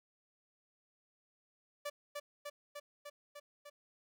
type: tone with echo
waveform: sawtooth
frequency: 582 Hz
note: D5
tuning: 16 cents flat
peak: -34 dBFS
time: 1.85-1.9 s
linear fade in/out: 10 ms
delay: 300 ms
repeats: 6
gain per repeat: -2 dB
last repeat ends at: 3.7 s
effects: none